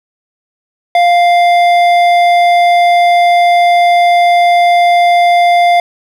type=tone with hard clipping; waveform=triangle; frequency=698.5 Hz; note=F5; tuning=in tune; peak=-7 dBFS; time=0.95-5.8 s; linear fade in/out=2 ms; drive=14 dB; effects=none